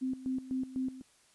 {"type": "tone with tremolo", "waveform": "sine", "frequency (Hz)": 260, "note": "C4", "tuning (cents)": -11, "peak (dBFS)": -30, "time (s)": [0.01, 1.02], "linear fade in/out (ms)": 20, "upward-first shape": "square", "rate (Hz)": 4, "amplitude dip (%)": 80, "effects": ["white hiss -65 dBFS RMS until 1.34 s", "resampled to 24000 Hz"]}